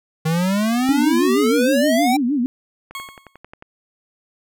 square exponential sweep, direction up, 155.6 to 790 Hz, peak -17 dBFS, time 0.25-2.17 s, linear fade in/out 10 ms
sine tone with vibrato, 265.3 Hz, C4, 24 cents sharp, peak -16 dBFS, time 0.89-2.46 s, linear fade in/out 0 ms, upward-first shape sine, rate 6.4 Hz, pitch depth 210 cents each way
click train, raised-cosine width 0.5 ms, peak -23 dBFS, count 9, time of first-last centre 2.91-3.624 s, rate 11.2 Hz
20% pulse tone with exponential decay, 1095 Hz, C#6, 22 cents flat, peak -21 dBFS, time 2.95-3.37 s, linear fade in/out 1 ms, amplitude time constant 91 ms
effects none

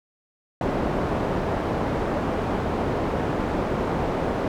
white low-pass noise, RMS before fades -25 dBFS, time 0.61-4.48 s, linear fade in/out 2 ms, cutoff 630 Hz, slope 12 dB/octave, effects none

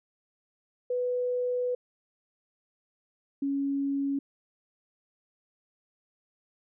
sine tone pair in turn, 495.3 / 278 Hz, B4 / C#4, +5 / +5 cents, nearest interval minor seventh, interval 1000 cents, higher first, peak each -26 dBFS, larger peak neither, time 0.9-1.75 / 3.42-4.19 s, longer first, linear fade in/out 5 ms, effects none

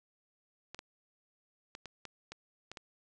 clicks, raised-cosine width 0.2 ms, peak -27 dBFS, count 8, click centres 0.746 / 0.791 / 1.751 / 1.857 / 2.053 / 2.32 / 2.716 / 2.772 s, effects resampled to 22050 Hz

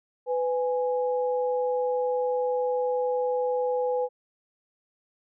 sine tone pair together, 499.6 / 830.6 Hz, B4 / G#5, +20 / 0 cents, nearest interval major sixth, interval 880 cents, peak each -24 / -31 dBFS, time 0.26-4.09 s, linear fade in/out 50 ms, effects none

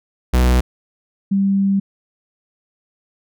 45% pulse / sine tone pair in turn, 62.1 / 196.36 Hz, B1 / G3, +10 / +3 cents, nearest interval octave + minor sixth, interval 1993 cents, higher second, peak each -11 / -13 dBFS, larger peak first, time 0.33-0.61 / 1.31-1.8 s, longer second, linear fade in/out 10 ms, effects none

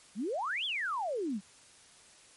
sine exponential two-way sweep, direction up then down, 180.5 to 3520 to 180.5 Hz, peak -31 dBFS, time 0.15-1.41 s, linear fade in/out 50 ms, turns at 0.65 s, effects white hiss -58 dBFS RMS until 2.36 s + MP3 48 kbps

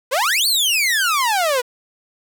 sawtooth exponential two-way sweep, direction up then down, 473.9 to 4563 to 473.9 Hz, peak -12 dBFS, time 0.11-1.62 s, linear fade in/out 20 ms, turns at 0.47 s, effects 7-bit

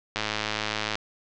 click train, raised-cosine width 0.2 ms, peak -9 dBFS, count 86, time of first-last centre 0.16-0.954 s, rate 107 Hz, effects low-pass 5000 Hz 12 dB/octave

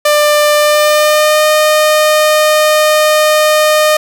sawtooth tone with pitch glide, 595 to 612.4 Hz, D5 to D#5, +22 to -28 cents, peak -3 dBFS, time 0.05-3.97 s, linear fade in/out 5 ms, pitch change +50 cents, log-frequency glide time 0.56-1.46 s, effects 7-bit

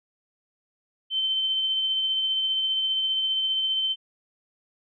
sine tone with tremolo, 3089 Hz, G7, 26 cents flat, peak -21 dBFS, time 1.1-3.96 s, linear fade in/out 50 ms, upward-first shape triangle, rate 15 Hz, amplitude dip 30%, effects none

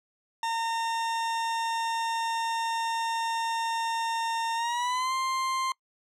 40% pulse tone with pitch glide, 914 to 1049.9 Hz, A#5 to C6, -34 to +6 cents, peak -26 dBFS, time 0.43-5.72 s, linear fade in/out 2 ms, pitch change +240 cents, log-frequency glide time 4.55-5.13 s, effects noise-tail reverb RT60 0.1 s tail -24 dB re dry + low-pass 8000 Hz 12 dB/octave

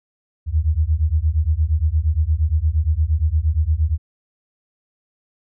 sine beating tone pair, 74 / 82.6 Hz, D2 / E2, +14 / +4 cents, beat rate 8.6 Hz, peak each -18 dBFS, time 0.46-3.98 s, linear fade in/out 50 ms, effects none

